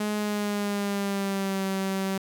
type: tone with pitch glide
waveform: sawtooth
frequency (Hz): 210 to 192.57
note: G#3 to G3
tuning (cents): +19 to -31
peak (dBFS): -22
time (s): 0-2.18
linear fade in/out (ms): 5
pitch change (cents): -150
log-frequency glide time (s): 0.16-1.63
effects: 9-bit